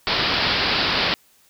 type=low-pass noise; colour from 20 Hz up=white; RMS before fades=-21 dBFS; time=0.07-1.14 s; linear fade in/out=0 ms; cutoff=5000 Hz; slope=96 dB/octave; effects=white hiss -57 dBFS RMS until 1.49 s